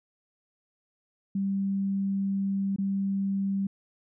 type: tone with dropouts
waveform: sine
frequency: 196 Hz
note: G3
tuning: in tune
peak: -25 dBFS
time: 1.35-3.67 s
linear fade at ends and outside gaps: 5 ms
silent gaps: 2.762-2.784 s
effects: none